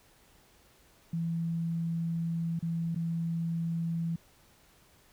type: tone with dropouts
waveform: sine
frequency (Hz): 166.5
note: E3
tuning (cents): +18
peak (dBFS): -29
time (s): 1.13-4.16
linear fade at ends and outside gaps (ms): 5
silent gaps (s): 2.592-2.625 / 2.948-2.959
effects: pink hiss -62 dBFS RMS until 5.12 s